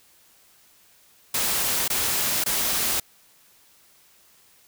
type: noise bursts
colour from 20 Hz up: white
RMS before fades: -24 dBFS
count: 3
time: 1.34-3 s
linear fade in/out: 5 ms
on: 540 ms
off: 20 ms
effects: white hiss -57 dBFS RMS until 4.67 s